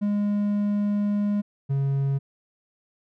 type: tone pair in turn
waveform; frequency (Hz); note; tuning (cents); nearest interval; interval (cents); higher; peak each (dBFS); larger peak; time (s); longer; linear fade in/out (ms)
triangle; 205.5 / 137.89; G#3 / C#3; -18 / -9; perfect fifth; 691; first; -19; neither; 0.01-1.42 / 1.69-2.19; first; 20
effects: none